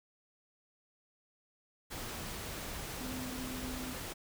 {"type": "tone in noise", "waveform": "sine", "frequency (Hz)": 254.7, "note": "C4", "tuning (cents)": -46, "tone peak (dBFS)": -41, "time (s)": [3, 3.94], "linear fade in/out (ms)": 20, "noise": "pink", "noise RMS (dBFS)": -42, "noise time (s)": [1.9, 4.14], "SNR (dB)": -2, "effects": []}